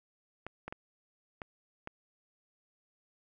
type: clicks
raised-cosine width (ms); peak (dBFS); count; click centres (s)
0.5; -25; 5; 0.466 / 0.68 / 0.725 / 1.418 / 1.874
effects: none